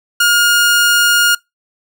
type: tone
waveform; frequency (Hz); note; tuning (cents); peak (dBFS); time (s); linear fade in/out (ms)
sawtooth; 1425; F6; +34; -5; 0.2-1.35; 5
effects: noise-tail reverb RT60 0.2 s tail -26 dB re dry